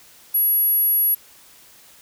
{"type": "tone", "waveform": "sine", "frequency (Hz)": 11400, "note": "F9", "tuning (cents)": 34, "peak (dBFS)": -15, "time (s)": [0.34, 1.15], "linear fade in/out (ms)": 10, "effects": ["white hiss -49 dBFS RMS until 2.01 s"]}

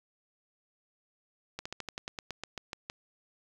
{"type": "slowing click train", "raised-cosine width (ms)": 0.2, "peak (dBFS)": -20, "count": 13, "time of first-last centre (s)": [1.59, 2.899], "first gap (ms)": 65, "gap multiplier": 1.09, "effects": ["8-bit"]}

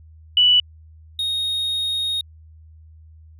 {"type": "tone pair in turn", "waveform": ["sine", "triangle"], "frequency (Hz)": [2960, 3729], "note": ["F#7", "A#7"], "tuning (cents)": [0, 0], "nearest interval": "major third", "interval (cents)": 400, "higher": "second", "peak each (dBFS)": [-11, -19], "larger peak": "first", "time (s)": [[0.37, 0.6], [1.19, 2.21]], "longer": "second", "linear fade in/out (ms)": 2, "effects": ["added 79 Hz sine -43 dBFS peak until 3.39 s"]}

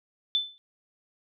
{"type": "tone with exponential decay", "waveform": "sine", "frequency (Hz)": 3520, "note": "A7", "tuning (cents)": 0, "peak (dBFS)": -19, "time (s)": [0.35, 0.58], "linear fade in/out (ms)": 0, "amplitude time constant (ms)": 50, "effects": []}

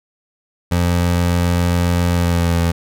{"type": "tone with pitch glide", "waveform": "25% pulse", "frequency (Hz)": [87.31, 84.82], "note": ["F2", "E2"], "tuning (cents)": [0, 50], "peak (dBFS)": -10, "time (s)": [0.71, 2.72], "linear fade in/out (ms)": 10, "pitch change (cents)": -50, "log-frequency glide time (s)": [2.11, 2.58], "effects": []}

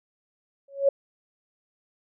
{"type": "tone with exponential growth", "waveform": "sine", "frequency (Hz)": 554.4, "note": "C#5", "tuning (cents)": 0, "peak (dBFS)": -13, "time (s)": [0.68, 0.89], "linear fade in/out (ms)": 5, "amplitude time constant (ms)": 44, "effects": []}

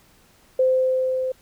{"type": "tone with level ramp", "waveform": "sine", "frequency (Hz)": 517, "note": "C5", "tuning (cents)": -21, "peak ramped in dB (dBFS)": [-14, -22], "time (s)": [0.59, 1.32], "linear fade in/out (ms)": 5, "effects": ["pink hiss -56 dBFS RMS until 1.41 s"]}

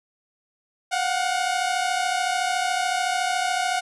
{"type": "tone pair together", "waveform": "sawtooth", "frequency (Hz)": [714.2, 748], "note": ["F5", "F#5"], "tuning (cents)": [39, 19], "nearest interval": "minor second", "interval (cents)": 80, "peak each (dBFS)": -21, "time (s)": [0.91, 3.81], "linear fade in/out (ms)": 20, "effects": ["resampled to 24000 Hz"]}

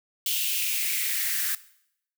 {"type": "noise with high-pass filter sweep", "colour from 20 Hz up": "blue", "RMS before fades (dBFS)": -27, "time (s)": [0.26, 1.55], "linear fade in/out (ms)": 2, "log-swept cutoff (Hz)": [3100, 1600], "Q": 4.2, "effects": ["noise-tail reverb RT60 0.7 s tail -18 dB re dry"]}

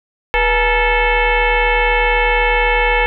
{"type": "tone with frequency modulation", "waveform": "sine", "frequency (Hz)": 852, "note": "G#5", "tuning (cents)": 44, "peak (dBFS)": -11, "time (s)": [0.34, 3.06], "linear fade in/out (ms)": 0, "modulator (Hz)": 446, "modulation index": 4, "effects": []}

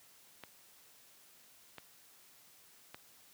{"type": "clicks", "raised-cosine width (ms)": 0.3, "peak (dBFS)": -30, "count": 3, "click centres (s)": [0.437, 1.783, 2.945], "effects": ["white hiss -62 dBFS RMS until 3.33 s", "high-pass 80 Hz 12 dB/octave"]}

